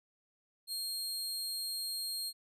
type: tone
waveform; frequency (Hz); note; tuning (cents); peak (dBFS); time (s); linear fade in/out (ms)
sawtooth; 4230; C8; +18; -33; 0.67-2.33; 50
effects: resampled to 32000 Hz